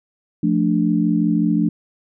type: chord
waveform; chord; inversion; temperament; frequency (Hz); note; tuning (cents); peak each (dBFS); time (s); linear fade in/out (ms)
sine; D minor; first; equal; 174.61 / 220 / 293.7; F3 / A3 / D4; 0 / 0 / 0; -19; 0.43-1.69; 5
effects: none